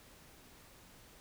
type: silence
effects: pink hiss -59 dBFS RMS until 1.2 s